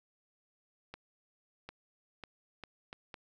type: accelerating click train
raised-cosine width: 0.3 ms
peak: -28 dBFS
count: 6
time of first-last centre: 0.94-3.142 s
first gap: 750 ms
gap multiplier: 0.73
effects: none